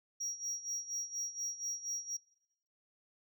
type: tone with tremolo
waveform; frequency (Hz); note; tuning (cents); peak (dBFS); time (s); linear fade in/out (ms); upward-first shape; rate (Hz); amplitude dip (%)
sine; 5680; F8; +28; -32; 0.2-2.17; 10; sine; 4.2; 85
effects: noise-tail reverb RT60 0.9 s tail -24 dB re dry + tanh soft clip ceiling -34 dBFS